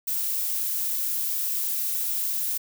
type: noise with high-pass filter sweep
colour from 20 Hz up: violet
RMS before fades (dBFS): -27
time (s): 0.07-2.58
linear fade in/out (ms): 10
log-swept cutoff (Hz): 350 to 770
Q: 0.85
effects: none